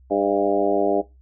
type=harmonic tone with a mistuned harmonic; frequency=100.8 Hz; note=G2; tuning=49 cents sharp; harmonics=2 / 3 / 4 / 5 / 6 / 7 / 8; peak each=-33 / -24 / -23 / -27 / -24 / -25 / -31 dBFS; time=0.1-1.02 s; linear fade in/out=20 ms; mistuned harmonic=7; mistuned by=-35 cents; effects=noise-tail reverb RT60 0.2 s tail -17 dB re dry + added 64 Hz sine -48 dBFS peak until 1.21 s